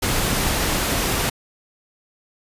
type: noise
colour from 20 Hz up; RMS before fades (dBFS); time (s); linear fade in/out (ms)
pink; -21; 0.02-1.3; 10
effects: resampled to 32000 Hz